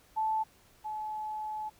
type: tone pair in turn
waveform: sine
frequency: 875 / 858.5 Hz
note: A5 / A5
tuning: -10 / -43 cents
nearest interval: unison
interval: 33 cents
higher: first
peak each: -27 / -34 dBFS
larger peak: first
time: 0.16-0.44 / 0.84-1.7 s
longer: second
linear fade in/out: 20 ms
effects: pink hiss -62 dBFS RMS until 1.79 s